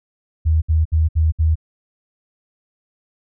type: tone bursts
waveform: sine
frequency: 79.4 Hz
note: D#2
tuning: 36 cents sharp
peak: -12 dBFS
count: 5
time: 0.45-1.556 s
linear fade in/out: 20 ms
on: 170 ms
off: 64 ms
effects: none